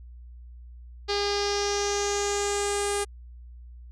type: tone with low-pass filter sweep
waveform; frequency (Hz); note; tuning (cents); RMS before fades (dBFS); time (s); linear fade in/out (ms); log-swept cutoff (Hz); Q
sawtooth; 406.2; G#4; -38; -27; 1.08-3.05; 20; 4600 to 9100; 4.7
effects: added 60 Hz sine -42 dBFS peak until 3.91 s